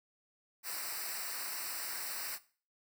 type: noise with comb filter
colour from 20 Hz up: white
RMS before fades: -40 dBFS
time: 0.63-2.39 s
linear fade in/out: 50 ms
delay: 0.3 ms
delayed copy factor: -0.9
effects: noise-tail reverb RT60 0.4 s tail -17 dB re dry